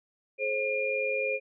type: tone cluster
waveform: sine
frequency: 427.6 / 531 / 2415 Hz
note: A4 / C5 / D7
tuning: -49 / +25 / +48 cents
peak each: -34 / -30 / -30 dBFS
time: 0.38-1.4 s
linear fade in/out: 50 ms
effects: none